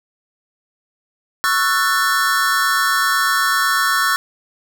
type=chord; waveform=square; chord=F# minor seventh; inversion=second; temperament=just; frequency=1110 / 1332 / 1480 / 1776 Hz; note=C#6 / E6 / F#6 / A6; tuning=+2 / +18 / 0 / +16 cents; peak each=-21 dBFS; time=1.44-4.16 s; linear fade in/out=0 ms; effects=none